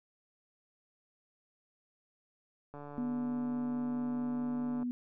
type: click train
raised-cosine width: 1 ms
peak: -33 dBFS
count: 304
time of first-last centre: 2.74-4.83 s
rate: 145 Hz
type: tone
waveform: sine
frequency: 245.4 Hz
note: B3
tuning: 11 cents flat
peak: -32 dBFS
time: 2.98-4.91 s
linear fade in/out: 0 ms
effects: none